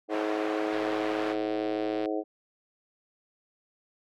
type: harmonic tone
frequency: 106.5 Hz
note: G#2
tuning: 44 cents sharp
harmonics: 3 / 4 / 5 / 6 / 7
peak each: -31 / -33 / -35 / -37 / -38 dBFS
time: 0.08-2.24 s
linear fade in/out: 50 ms
type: band-pass noise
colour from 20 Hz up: pink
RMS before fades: -37 dBFS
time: 0.09-1.36 s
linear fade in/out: 50 ms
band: 640 to 1900 Hz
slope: 12 dB/octave
type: click train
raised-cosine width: 0.3 ms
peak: -25 dBFS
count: 155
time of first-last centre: 0.73-2.058 s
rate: 116 Hz
effects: none